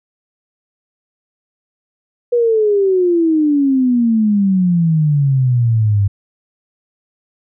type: exponential sweep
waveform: sine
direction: down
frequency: 487.8 to 98 Hz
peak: -10 dBFS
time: 2.32-6.08 s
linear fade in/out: 10 ms
effects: none